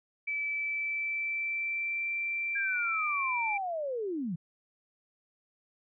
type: tone with pitch glide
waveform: sine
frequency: 2309 to 2349 Hz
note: D7 to D7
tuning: -30 to 0 cents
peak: -30 dBFS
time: 0.27-3.58 s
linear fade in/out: 10 ms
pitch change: +30 cents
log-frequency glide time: 0.41-2.08 s
type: linear sweep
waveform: sine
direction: down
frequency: 1643 to 151.7 Hz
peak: -31 dBFS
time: 2.55-4.36 s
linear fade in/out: 10 ms
effects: none